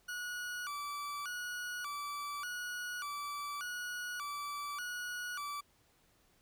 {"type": "tone with vibrato", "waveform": "40% pulse", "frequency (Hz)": 1300, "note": "E6", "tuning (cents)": -24, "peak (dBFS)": -38, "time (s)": [0.08, 5.61], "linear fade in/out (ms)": 10, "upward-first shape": "square", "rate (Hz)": 0.85, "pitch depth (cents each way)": 200, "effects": ["pink hiss -70 dBFS RMS until 6.41 s"]}